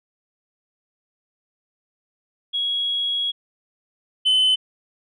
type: tone pair in turn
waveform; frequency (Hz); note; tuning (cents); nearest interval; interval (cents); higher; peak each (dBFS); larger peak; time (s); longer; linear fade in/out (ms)
sine; 3322 / 3037; G#7 / F#7; 0 / +44; major second; 156; first; -20 / -12; second; 2.53-3.32 / 4.25-4.56; first; 20
effects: tanh soft clip ceiling -13 dBFS